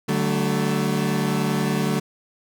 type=chord; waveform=30% pulse; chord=D major; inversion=none; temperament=equal with one note detuned; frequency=146.83 / 189.32 / 220 Hz; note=D3 / F#3 / A3; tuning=0 / +40 / 0 cents; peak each=-22 dBFS; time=0.08-2 s; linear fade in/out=10 ms; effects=none